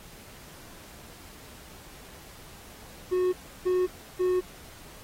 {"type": "tone bursts", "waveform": "triangle", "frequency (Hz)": 365.3, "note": "F#4", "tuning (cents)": -22, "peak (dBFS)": -20, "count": 3, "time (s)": [3.11, 4.41], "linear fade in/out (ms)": 20, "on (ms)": 220, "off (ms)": 320, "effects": ["pink hiss -49 dBFS RMS until 5.03 s", "AAC 48 kbps"]}